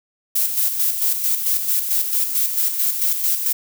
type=noise with tremolo; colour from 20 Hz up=violet; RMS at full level=-18 dBFS; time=0.35-3.53 s; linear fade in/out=10 ms; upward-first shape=square; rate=4.5 Hz; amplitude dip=50%; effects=none